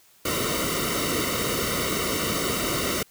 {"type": "noise with comb filter", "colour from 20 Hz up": "pink", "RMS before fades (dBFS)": -26, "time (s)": [0.25, 3.03], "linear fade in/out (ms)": 5, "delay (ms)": 1.2, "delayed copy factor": -1, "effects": ["white hiss -57 dBFS RMS until 3.1 s"]}